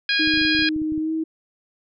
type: harmonic tone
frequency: 820 Hz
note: G#5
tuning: 22 cents flat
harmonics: 2 / 3 / 4 / 5 / 6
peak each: -22 / -24 / -25 / -26 / -27 dBFS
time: 0.09-0.69 s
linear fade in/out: 2 ms
type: tone with pitch glide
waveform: sine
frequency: 311.1 to 319.5 Hz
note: D#4 to D#4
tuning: 0 to +46 cents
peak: -21 dBFS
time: 0.19-1.24 s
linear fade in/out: 10 ms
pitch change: +46 cents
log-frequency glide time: 0.99-1.12 s
type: clicks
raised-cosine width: 5 ms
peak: -26 dBFS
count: 12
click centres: 0.275 / 0.339 / 0.375 / 0.415 / 0.451 / 0.55 / 0.592 / 0.623 / 0.763 / 0.818 / 0.922 / 0.978 s
effects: none